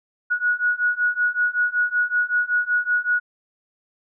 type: beating tone pair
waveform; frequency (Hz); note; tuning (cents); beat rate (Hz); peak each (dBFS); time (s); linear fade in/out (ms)
sine; 1456 / 1461.3; F#6 / F#6; -28 / -22; 5.3; -22 / -21; 0.3-3.2; 20
effects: none